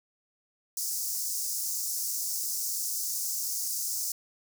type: high-pass noise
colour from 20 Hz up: pink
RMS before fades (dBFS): -32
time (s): 0.77-4.12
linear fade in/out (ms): 2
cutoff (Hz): 5200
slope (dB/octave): 48
effects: none